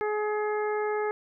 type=harmonic tone; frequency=422.3 Hz; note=G#4; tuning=29 cents sharp; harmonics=1 / 2 / 3 / 4 / 5; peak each=-27 / -33 / -37 / -39 / -41 dBFS; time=0.01-1.11 s; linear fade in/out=0 ms; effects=none